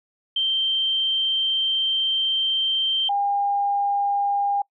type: tone pair in turn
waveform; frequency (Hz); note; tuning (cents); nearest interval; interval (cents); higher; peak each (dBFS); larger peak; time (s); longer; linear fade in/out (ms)
sine; 3136 / 806; G7 / G5; 0 / +48; 2 octaves; 2352; first; -19; neither; 0.36-3.09 / 3.09-4.62; first; 5
effects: noise-tail reverb RT60 0.1 s tail -25 dB re dry